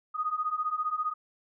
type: beating tone pair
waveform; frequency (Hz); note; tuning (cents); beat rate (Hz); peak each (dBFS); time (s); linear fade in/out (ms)
sine; 1233 / 1248; D#6 / D#6; -16 / +5; 15; -32 / -30; 0.14-1.14; 20
effects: none